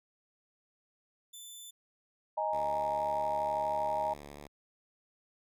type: tone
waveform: 15% pulse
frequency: 3520 Hz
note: A7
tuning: in tune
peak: -39 dBFS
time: 1.33-1.71 s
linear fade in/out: 10 ms
type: chord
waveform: sine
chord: D# suspended fourth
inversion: none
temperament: equal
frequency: 622.3 / 830.6 / 932.3 Hz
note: D#5 / G#5 / A#5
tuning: 0 / 0 / 0 cents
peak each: -34 dBFS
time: 2.37-4.14 s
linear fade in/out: 10 ms
type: tone with vibrato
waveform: 5% pulse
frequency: 72.4 Hz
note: D2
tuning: 24 cents flat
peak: -35 dBFS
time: 2.52-4.48 s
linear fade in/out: 20 ms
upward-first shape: sine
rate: 4.4 Hz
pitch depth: 17 cents each way
effects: none